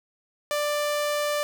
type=tone; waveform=sawtooth; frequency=590 Hz; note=D5; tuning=8 cents sharp; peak=-20 dBFS; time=0.51-1.43 s; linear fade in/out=0 ms; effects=none